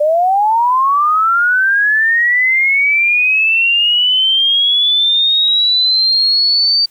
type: linear sweep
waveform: sine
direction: up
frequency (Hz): 581 to 4631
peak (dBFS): -9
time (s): 0-6.86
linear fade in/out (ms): 10
effects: white hiss -52 dBFS RMS until 6.9 s